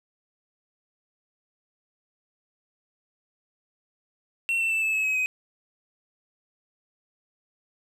triangle tone with pitch steps, 2717 / 2683 / 2649 / 2615 / 2582 / 2550 / 2518 Hz, F7 / E7 / E7 / E7 / E7 / D#7 / D#7, -48 / +30 / +8 / -15 / -37 / +42 / +20 cents, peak -21 dBFS, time 4.49-5.26 s, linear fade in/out 0 ms, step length 110 ms, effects none

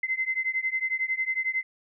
sine beating tone pair, 2058 / 2069 Hz, C7 / C7, -29 / -20 cents, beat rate 11 Hz, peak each -28 / -29 dBFS, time 0.03-1.63 s, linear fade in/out 5 ms, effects none

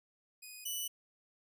10% pulse tone pair in turn, 2489 / 2972 Hz, D#7 / F#7, 0 / +7 cents, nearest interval minor third, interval 307 cents, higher second, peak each -39 / -28 dBFS, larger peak second, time 0.42-0.65 / 0.65-0.88 s, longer neither, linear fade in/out 10 ms, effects none

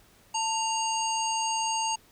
harmonic tone with a mistuned harmonic, 932.3 Hz, A#5, in tune, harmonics 1 / 3 / 5 / 7 / 9, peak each -28 / -33 / -37 / -33 / -40 dBFS, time 0.34-1.96 s, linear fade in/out 10 ms, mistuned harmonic 1, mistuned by -73 cents, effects pink hiss -59 dBFS RMS until 2.11 s

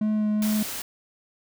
triangle tone with vibrato, 212.8 Hz, G#3, 42 cents sharp, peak -19 dBFS, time 0.01-0.63 s, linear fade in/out 5 ms, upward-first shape sine, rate 2.5 Hz, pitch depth 12 cents each way
white noise, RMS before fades -33 dBFS, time 0.42-0.82 s, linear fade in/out 2 ms
effects none

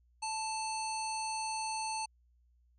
harmonic tone with a mistuned harmonic, 880 Hz, A5, in tune, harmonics 1 / 3 / 5 / 7 / 9 / 10, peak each -36 / -44 / -43 / -45 / -50 / -46 dBFS, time 0.22-2.06 s, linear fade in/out 10 ms, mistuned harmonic 9, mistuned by +43 cents, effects added 60 Hz sine -65 dBFS peak until 2.78 s

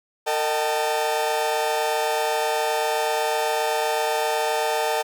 40% pulse tone cluster, 454.4 / 615 / 770 / 881 Hz, A#4 / D#5 / G5 / A5, -44 / -20 / -31 / +2 cents, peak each -26 dBFS, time 0.26-5.03 s, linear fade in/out 20 ms, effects none

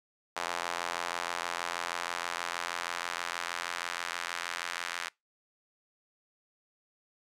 sawtooth tone with high-pass filter sweep, 86.3 Hz, F2, 20 cents flat, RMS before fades -36 dBFS, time 0.36-5.09 s, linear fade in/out 10 ms, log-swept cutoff 890 to 1500 Hz, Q 1.2, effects noise-tail reverb RT60 0.2 s tail -24 dB re dry + low-pass 9000 Hz 12 dB/octave

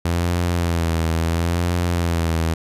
sawtooth tone with vibrato, 84.5 Hz, E2, 43 cents sharp, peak -14 dBFS, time 0.05-2.54 s, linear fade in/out 5 ms, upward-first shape sine, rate 0.73 Hz, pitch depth 58 cents each way, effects resampled to 32000 Hz

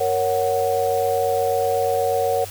sine chord, F# major, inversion first, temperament equal, 466.2 / 554.4 / 740 Hz, A#4 / C#5 / F#5, 0 / 0 / 0 cents, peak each -22 dBFS, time 0-2.45 s, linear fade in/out 10 ms, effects added 95 Hz sine -37 dBFS peak until 2.5 s + white hiss -37 dBFS RMS until 2.5 s

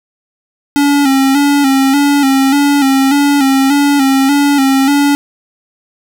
square tone with vibrato, 277.2 Hz, C#4, in tune, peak -8 dBFS, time 0.76-5.15 s, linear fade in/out 0 ms, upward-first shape square, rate 1.7 Hz, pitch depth 51 cents each way, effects none

